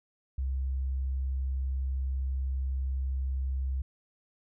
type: tone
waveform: sine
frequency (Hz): 66.1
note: C2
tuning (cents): +18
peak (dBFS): -28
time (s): 0.38-3.82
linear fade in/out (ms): 5
effects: none